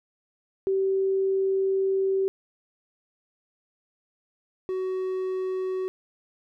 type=tone pair in turn; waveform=sine / triangle; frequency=385.6 / 374.2 Hz; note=G4 / F#4; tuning=-28 / +20 cents; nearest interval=minor second; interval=52 cents; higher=first; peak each=-21 / -24 dBFS; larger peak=first; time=0.67-2.28 / 4.69-5.88 s; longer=first; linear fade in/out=0 ms; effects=none